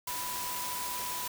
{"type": "tone in noise", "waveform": "sine", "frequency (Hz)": 987.8, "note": "B5", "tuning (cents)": 0, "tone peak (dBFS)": -38, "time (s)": [0.07, 1.28], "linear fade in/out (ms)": 5, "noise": "white", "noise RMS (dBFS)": -37, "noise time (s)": [0.07, 1.28], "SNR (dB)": -4, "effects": []}